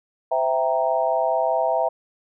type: chord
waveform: sine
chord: C dominant seventh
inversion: none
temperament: equal with one note detuned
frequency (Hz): 516.3 / 659.3 / 784 / 932.3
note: C5 / E5 / G5 / Bb5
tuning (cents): -23 / 0 / 0 / 0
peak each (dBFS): -26 / -21 / -25 / -26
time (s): 0.31-1.89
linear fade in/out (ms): 10
effects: none